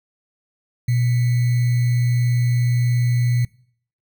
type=tone with sample-and-hold; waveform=sine; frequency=121.5 Hz; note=B2; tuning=28 cents flat; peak=-15 dBFS; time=0.88-3.45 s; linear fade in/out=5 ms; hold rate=2100 Hz; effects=noise-tail reverb RT60 0.6 s tail -24 dB re dry